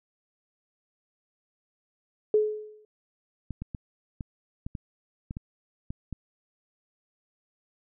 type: tone with exponential decay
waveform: sine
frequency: 426.4 Hz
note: G#4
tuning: 46 cents sharp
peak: -16 dBFS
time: 2.34-2.85 s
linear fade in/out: 2 ms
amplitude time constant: 110 ms
type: clicks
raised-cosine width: 5 ms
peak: -22 dBFS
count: 10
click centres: 3.507 / 3.62 / 3.748 / 4.208 / 4.665 / 4.752 / 5.309 / 5.369 / 5.905 / 6.127 s
effects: none